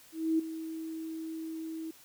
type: tone with ADSR envelope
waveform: sine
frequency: 321.9 Hz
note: E4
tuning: 41 cents flat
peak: -23 dBFS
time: 0.12-1.91 s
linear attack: 270 ms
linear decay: 10 ms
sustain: -13 dB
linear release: 6 ms
effects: white hiss -57 dBFS RMS until 2.04 s